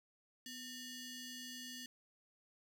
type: ring-modulated tone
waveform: 15% pulse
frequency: 1568 Hz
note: G6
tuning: in tune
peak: -37 dBFS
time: 0.46-1.86 s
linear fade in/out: 2 ms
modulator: 1320 Hz
effects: none